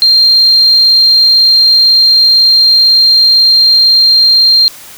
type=tone; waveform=sine; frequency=4186 Hz; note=C8; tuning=in tune; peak=-3 dBFS; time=0.02-4.68 s; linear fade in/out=0 ms; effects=white hiss -32 dBFS RMS until 4.97 s